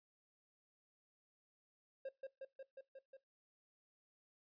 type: tone with echo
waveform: triangle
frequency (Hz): 537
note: C5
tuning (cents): +45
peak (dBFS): -40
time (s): 2.05-2.09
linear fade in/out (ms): 5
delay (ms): 180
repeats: 6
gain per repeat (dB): -2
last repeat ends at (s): 3.17
effects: noise-tail reverb RT60 0.2 s tail -21 dB re dry + resampled to 11025 Hz